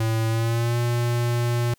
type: tone with pitch glide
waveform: square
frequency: 112.2 to 119.56 Hz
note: A2 to A#2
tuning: +34 to +44 cents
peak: -21 dBFS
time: 0-1.74 s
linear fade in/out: 5 ms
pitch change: +110 cents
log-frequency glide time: 0.28-0.78 s
effects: white hiss -64 dBFS RMS until 1.78 s